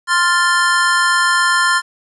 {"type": "chord", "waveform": "square", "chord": "F major", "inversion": "second", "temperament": "equal", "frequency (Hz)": [1046.5, 1396.9, 1760], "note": ["C6", "F6", "A6"], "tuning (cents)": [0, 0, 0], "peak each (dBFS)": -17, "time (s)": [0.07, 1.82], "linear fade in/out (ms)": 50, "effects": ["resampled to 24000 Hz", "8-bit"]}